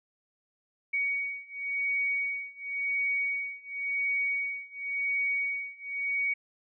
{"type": "beating tone pair", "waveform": "sine", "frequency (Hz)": [2245, 2245.93], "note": ["C#7", "C#7"], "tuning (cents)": [21, 22], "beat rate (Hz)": 0.93, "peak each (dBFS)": [-32, -31], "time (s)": [0.93, 6.34], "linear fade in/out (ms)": 10, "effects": []}